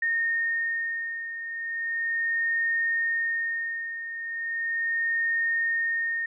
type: beating tone pair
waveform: sine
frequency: 1839 / 1839.37 Hz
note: A#6 / A#6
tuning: -24 / -24 cents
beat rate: 0.37 Hz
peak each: -26 / -32 dBFS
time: 0.02-6.26 s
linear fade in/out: 5 ms
effects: none